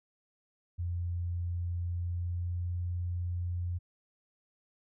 sine tone with pitch glide, 87.1 to 88.06 Hz, F2 to F2, -4 to +15 cents, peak -31 dBFS, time 0.78-3.79 s, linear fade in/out 20 ms, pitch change +19 cents, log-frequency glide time 1.86-2.8 s, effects none

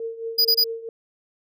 sine tone with tremolo, 455.8 Hz, A#4, 39 cents flat, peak -25 dBFS, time 0-0.89 s, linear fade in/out 2 ms, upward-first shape triangle, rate 4.6 Hz, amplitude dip 80%
square tone bursts, 4924 Hz, D#8, 19 cents flat, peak -15 dBFS, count 3, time 0.38-0.642 s, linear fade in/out 10 ms, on 70 ms, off 26 ms
effects none

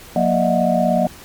sine tone cluster, 180.2 / 235.1 / 603 / 640 / 727 Hz, F#3 / A#3 / D5 / D#5 / F#5, -45 / +15 / +46 / +49 / -31 cents, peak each -20 dBFS, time 0.16-1.07 s, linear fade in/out 2 ms, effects pink hiss -40 dBFS RMS until 1.24 s + MP3 96 kbps

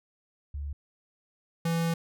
sine / square tone pair in turn, 71.7 / 166.54 Hz, D2 / E3, -41 / +18 cents, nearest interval octave + minor third, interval 1459 cents, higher second, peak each -32 / -26 dBFS, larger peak second, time 0.54-0.73 / 1.65-1.94 s, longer second, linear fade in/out 5 ms, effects none

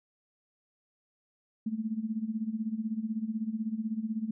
sine tone with tremolo, 220 Hz, A3, in tune, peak -27 dBFS, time 1.66-4.31 s, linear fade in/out 5 ms, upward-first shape sine, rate 16 Hz, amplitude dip 80%, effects none

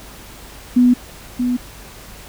sine tone with echo, 246.9 Hz, B3, in tune, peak -8 dBFS, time 0.76-0.94 s, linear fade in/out 10 ms, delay 630 ms, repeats 1, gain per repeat -7 dB, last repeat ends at 1.57 s, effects added 50 Hz sine -42 dBFS peak until 2.28 s + pink hiss -39 dBFS RMS until 2.28 s

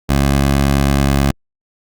15% pulse tone, 69.3 Hz, C#2, in tune, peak -5 dBFS, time 0.09-1.31 s, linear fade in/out 5 ms, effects Opus 48 kbps

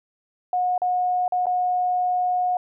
sine tone with dropouts, 725 Hz, F#5, 35 cents flat, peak -19 dBFS, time 0.53-2.57 s, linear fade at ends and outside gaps 2 ms, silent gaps 0.779-0.818 / 1.28-1.322 / 1.458-1.467 s, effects none

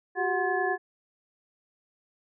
sine tone cluster, 362.7 / 392.9 / 733 / 1052 / 1719 Hz, F#4 / G4 / F#5 / C6 / A6, -34 / +4 / -16 / +9 / -41 cents, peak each -31 / -31 / -29 / -37 / -30 dBFS, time 0.15-0.78 s, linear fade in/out 50 ms, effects none

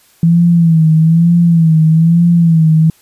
sine tone with vibrato, 164.81 Hz, E3, in tune, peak -5 dBFS, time 0.23-2.9 s, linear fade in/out 2 ms, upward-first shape sine, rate 1.1 Hz, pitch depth 74 cents each way, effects white hiss -49 dBFS RMS until 3.01 s + resampled to 32000 Hz

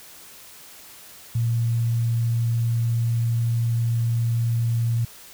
sine tone, 116.54 Hz, A#2, in tune, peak -19 dBFS, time 1.35-5.05 s, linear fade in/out 5 ms, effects white hiss -45 dBFS RMS until 5.33 s

